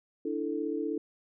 sine chord, D suspended second, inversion none, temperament equal, 293.7 / 329.6 / 440 Hz, D4 / E4 / A4, 0 / 0 / 0 cents, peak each -34 dBFS, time 0.25-0.98 s, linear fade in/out 5 ms, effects none

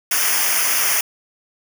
white noise with comb filter, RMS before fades -18 dBFS, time 0.11-1.01 s, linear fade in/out 5 ms, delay 0.25 ms, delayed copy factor -0.9, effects none

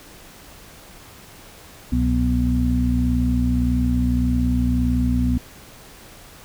harmonic tone with a mistuned harmonic, 61.74 Hz, B1, in tune, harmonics 1 / 2 / 3 / 4, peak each -20 / -25 / -29 / -20 dBFS, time 1.92-5.38 s, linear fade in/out 5 ms, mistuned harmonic 1, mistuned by +110 cents, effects pink hiss -44 dBFS RMS until 6.44 s

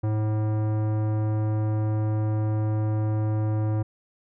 sine tone with tanh clipping, 107.7 Hz, A2, 37 cents flat, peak -24 dBFS, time 0.03-3.83 s, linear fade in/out 10 ms, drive 17 dB, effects none

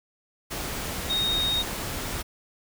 sine tone in noise, 3725 Hz, A#7, 2 cents flat, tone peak -23 dBFS, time 1.09-1.63 s, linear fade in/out 20 ms, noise pink, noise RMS -32 dBFS, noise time 0.5-2.23 s, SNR +6 dB, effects none

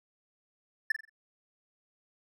triangle tone with echo, 1760 Hz, A6, in tune, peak -21 dBFS, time 0.9-0.92 s, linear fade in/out 5 ms, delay 44 ms, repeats 4, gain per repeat -9 dB, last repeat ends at 1.096 s, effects none

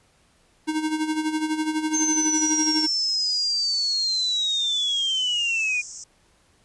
square tone with tremolo, 311.1 Hz, D#4, in tune, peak -21 dBFS, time 0.67-2.87 s, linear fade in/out 20 ms, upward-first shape sine, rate 12 Hz, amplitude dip 65%
sine linear sweep, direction down, 6350 to 2420 Hz, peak -21 dBFS, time 1.93-5.82 s, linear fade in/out 20 ms
pink band-pass noise, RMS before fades -39 dBFS, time 2.34-6.04 s, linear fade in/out 5 ms, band 5400 to 7900 Hz, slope 96 dB/octave
effects pink hiss -61 dBFS RMS until 6.64 s + resampled to 24000 Hz

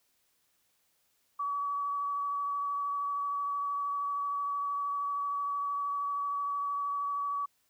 sine tone with vibrato, 1139 Hz, C#6, 47 cents sharp, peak -30 dBFS, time 1.39-7.46 s, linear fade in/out 10 ms, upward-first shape triangle, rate 13 Hz, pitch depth 15 cents each way, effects white hiss -73 dBFS RMS until 7.69 s

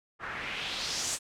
white noise with low-pass filter sweep, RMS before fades -35 dBFS, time 0.19-1.19 s, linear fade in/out 50 ms, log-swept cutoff 1400 to 8400 Hz, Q 2.4, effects none

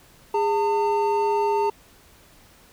triangle tone pair together, 410 / 901 Hz, G#4 / A5, -22 / +41 cents, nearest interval octave + major second, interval 1363 cents, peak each -20 dBFS, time 0.34-1.7 s, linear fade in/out 5 ms, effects pink hiss -53 dBFS RMS until 2.72 s

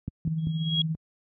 click train, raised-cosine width 5 ms, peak -17 dBFS, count 3, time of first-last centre 0.08-0.471 s, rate 5.12 Hz
sine tone with tremolo, 160 Hz, D#3, 49 cents sharp, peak -23 dBFS, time 0.25-0.95 s, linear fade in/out 0 ms, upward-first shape triangle, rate 17 Hz, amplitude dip 55%
sine tone with exponential growth, 3300 Hz, G#7, 12 cents flat, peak -20 dBFS, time 0.38-0.82 s, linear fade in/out 5 ms, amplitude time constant 94 ms
effects high-pass 80 Hz 12 dB/octave

